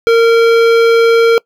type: tone with hard clipping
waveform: sine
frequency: 460.5 Hz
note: A#4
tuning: 21 cents flat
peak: -7 dBFS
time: 0.07-1.38 s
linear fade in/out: 0 ms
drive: 15 dB
effects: noise-tail reverb RT60 0.1 s tail -25 dB re dry